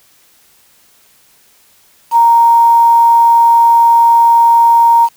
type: tone with quantisation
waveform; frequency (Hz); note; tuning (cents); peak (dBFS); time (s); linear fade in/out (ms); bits
sine; 931; A#5; -2; -4; 2.11-5.09; 50; 5
effects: white hiss -49 dBFS RMS until 5.16 s